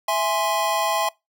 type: chord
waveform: square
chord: E augmented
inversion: none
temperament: equal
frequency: 659.3 / 830.6 / 1046.5 Hz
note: E5 / G#5 / B#5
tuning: 0 / 0 / 0 cents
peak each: -25 dBFS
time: 0.08-1.09 s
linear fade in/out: 5 ms
effects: noise-tail reverb RT60 0.2 s tail -23 dB re dry